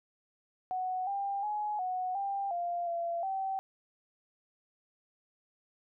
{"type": "tone with pitch steps", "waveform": "sine", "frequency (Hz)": [741, 796, 840, 737, 793, 696, 682, 771], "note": ["F#5", "G5", "G#5", "F#5", "G5", "F5", "F5", "G5"], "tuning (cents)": [2, 26, 19, -7, 20, -6, -41, -29], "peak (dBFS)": -31, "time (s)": [0.71, 3.59], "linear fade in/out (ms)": 0, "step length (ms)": 360, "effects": []}